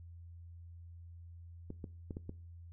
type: clicks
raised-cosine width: 3 ms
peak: -29 dBFS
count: 5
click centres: 1.704 / 1.842 / 2.108 / 2.169 / 2.294 s
effects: noise-tail reverb RT60 0.4 s tail -20 dB re dry + added 85 Hz sine -49 dBFS peak until 2.72 s